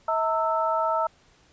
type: tone cluster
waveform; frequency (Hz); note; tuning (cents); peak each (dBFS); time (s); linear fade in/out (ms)
sine; 644 / 909 / 1315; E5 / A#5 / E6; -41 / -44 / -5; -26; 0.08-1.07; 5
effects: pink hiss -59 dBFS RMS until 1.52 s + resampled to 16000 Hz